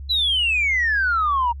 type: exponential sweep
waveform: sine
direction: down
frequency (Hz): 4037 to 922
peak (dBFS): -16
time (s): 0.09-1.53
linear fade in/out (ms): 20
effects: tanh soft clip ceiling -13 dBFS + added 69 Hz sine -31 dBFS peak until 1.6 s